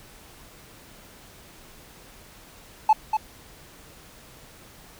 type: tone with echo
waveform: triangle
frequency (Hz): 867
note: A5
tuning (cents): -26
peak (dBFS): -9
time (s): 2.89-2.93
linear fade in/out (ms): 5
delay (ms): 240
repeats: 1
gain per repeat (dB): -8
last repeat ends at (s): 3.17
effects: tanh soft clip ceiling -9 dBFS + pink hiss -49 dBFS RMS until 4.99 s